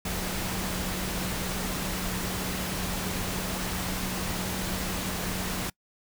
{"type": "tone in noise", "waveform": "sine", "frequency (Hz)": 185, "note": "F#3", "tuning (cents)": 0, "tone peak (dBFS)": -35, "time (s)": [0.05, 5.7], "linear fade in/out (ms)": 5, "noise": "pink", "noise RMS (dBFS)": -32, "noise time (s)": [0.05, 5.7], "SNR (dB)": -6, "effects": ["noise-tail reverb RT60 0.1 s tail -25 dB re dry"]}